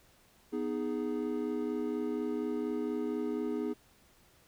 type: chord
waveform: triangle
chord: G# minor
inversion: first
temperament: equal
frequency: 246.9 / 311.1 / 415.3 Hz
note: B3 / D#4 / G#4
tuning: 0 / 0 / 0 cents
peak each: -34 dBFS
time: 0.52-3.74 s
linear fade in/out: 20 ms
effects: pink hiss -64 dBFS RMS until 4.47 s